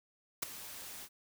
white noise with ADSR envelope, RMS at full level -32 dBFS, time 0.42-1.09 s, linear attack 9 ms, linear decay 11 ms, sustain -15 dB, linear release 56 ms, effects none

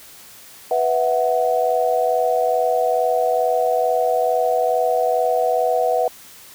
sine chord, B suspended fourth, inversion none, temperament just, 493.9 / 658.5 / 740.8 Hz, B4 / E5 / F#5, 0 / -2 / +2 cents, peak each -20 dBFS, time 0.71-6.08 s, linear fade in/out 2 ms, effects white hiss -43 dBFS RMS until 6.54 s

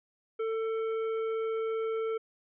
sine tone with tanh clipping, 446.2 Hz, A4, 24 cents sharp, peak -31 dBFS, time 0.39-2.18 s, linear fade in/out 10 ms, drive 11 dB, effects resampled to 8000 Hz

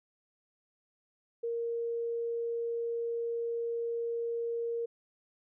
sine tone, 466.2 Hz, A#4, in tune, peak -31 dBFS, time 1.43-4.86 s, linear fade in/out 10 ms, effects none

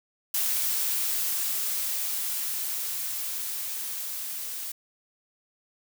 blue noise with level ramp, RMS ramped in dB -26 to -35 dBFS, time 0.34-4.72 s, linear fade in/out 5 ms, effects none

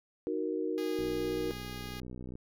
sine chord, D# minor, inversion none, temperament equal, 311.1 / 370 / 466.2 Hz, D#4 / F#4 / A#4, 0 / 0 / 0 cents, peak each -35 dBFS, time 0.27-1.51 s, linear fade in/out 0 ms
5% pulse tone, 411.3 Hz, G#4, 17 cents flat, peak -32 dBFS, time 0.78-2 s, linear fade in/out 0 ms
click train, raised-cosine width 3 ms, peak -31 dBFS, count 86, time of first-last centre 0.99-2.354 s, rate 62.3 Hz
effects none

